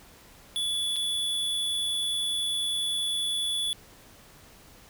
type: tone with dropouts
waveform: square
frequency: 3435 Hz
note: A7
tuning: 42 cents flat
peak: -27 dBFS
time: 0.56-3.73 s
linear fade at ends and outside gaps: 0 ms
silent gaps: 0.96-0.965 s
effects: pink hiss -53 dBFS RMS until 4.89 s